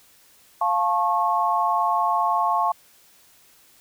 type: chord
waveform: sine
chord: F augmented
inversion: none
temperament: just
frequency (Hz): 698.5 / 873.1 / 1091.3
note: F5 / A5 / C#6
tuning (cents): 0 / -14 / -27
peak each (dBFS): -24 / -23 / -22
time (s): 0.61-2.72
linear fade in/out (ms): 5
effects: white hiss -55 dBFS RMS until 3.8 s